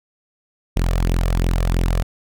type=tone with flanger; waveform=sawtooth; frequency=43.19 Hz; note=F1; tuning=18 cents flat; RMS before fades=-18 dBFS; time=0.76-2.03 s; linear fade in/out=10 ms; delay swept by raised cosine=0.33 to 1.73 ms; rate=2.9 Hz; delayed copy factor=+0.6; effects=none